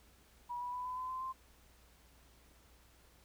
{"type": "tone with pitch steps", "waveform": "sine", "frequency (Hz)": [969, 981.4, 993.9, 1006.7, 1019.5, 1032.6, 1045.8], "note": ["B5", "B5", "B5", "B5", "C6", "C6", "C6"], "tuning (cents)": [-33, -11, 11, 33, -45, -23, -1], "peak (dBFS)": -38, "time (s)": [0.49, 1.33], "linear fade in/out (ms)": 20, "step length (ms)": 120, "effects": ["added 60 Hz sine -65 dBFS peak until 3.24 s", "pink hiss -66 dBFS RMS until 3.24 s"]}